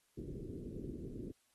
white low-pass noise, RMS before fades -45 dBFS, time 0.17-1.32 s, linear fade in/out 10 ms, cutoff 410 Hz, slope 48 dB/octave, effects white hiss -75 dBFS RMS until 1.54 s + AAC 32 kbps

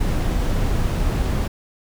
brown noise, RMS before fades -20 dBFS, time 0-1.48 s, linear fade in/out 10 ms, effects none

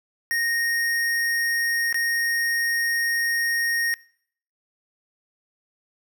square tone with dropouts, 1859 Hz, A#6, 5 cents flat, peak -22 dBFS, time 0.31-3.94 s, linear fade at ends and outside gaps 0 ms, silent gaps 1.927-1.944 s, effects noise-tail reverb RT60 0.6 s tail -23 dB re dry

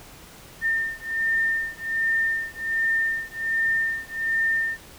sine beating tone pair, 1808 / 1809.3 Hz, A6 / A6, +47 / +48 cents, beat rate 1.3 Hz, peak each -25 / -25 dBFS, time 0.61-4.78 s, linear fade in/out 50 ms, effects pink hiss -46 dBFS RMS until 4.98 s

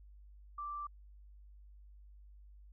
sine tone, 1173 Hz, D6, 2 cents flat, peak -39 dBFS, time 0.58-0.87 s, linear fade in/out 5 ms, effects added 50 Hz sine -54 dBFS peak until 2.72 s

